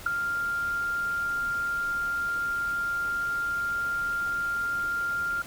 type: tone with ADSR envelope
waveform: sine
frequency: 1396.9 Hz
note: F6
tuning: in tune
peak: -17 dBFS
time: 0.06-5.42 s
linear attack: 7 ms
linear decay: 3 ms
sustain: -9 dB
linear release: 4 ms
effects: pink hiss -44 dBFS RMS until 5.46 s